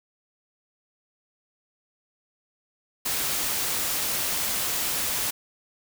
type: noise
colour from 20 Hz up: white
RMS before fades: -27 dBFS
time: 3.05-5.31 s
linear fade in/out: 10 ms
effects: none